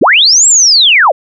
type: linear two-way sweep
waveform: sine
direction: up then down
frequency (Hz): 116.54 to 7720 to 468.7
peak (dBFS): -3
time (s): 0.01-1.12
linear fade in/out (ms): 10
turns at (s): 0.47
effects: none